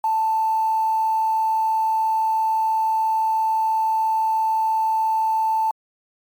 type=tone with quantisation; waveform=sine; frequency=883 Hz; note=A5; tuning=6 cents sharp; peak=-17 dBFS; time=0.04-5.71 s; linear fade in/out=2 ms; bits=7; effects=MP3 96 kbps